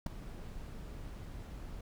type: noise with ADSR envelope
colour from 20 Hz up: brown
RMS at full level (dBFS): -28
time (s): 0.06-1.81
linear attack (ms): 6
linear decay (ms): 5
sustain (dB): -17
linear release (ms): 4
effects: none